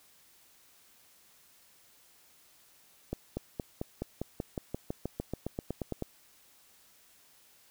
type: accelerating click train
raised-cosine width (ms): 2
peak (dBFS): -20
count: 19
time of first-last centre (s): 3.13-6.023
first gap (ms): 240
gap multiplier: 0.95
effects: white hiss -62 dBFS RMS until 7.7 s